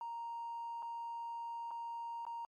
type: tone with dropouts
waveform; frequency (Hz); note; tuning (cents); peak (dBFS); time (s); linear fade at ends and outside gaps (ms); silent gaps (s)
triangle; 932.3; A#5; 0; -37; 0.01-2.45; 1; 0.823-0.827 / 1.708-1.713 / 2.252-2.266
effects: tanh soft clip ceiling -37 dBFS + MP3 64 kbps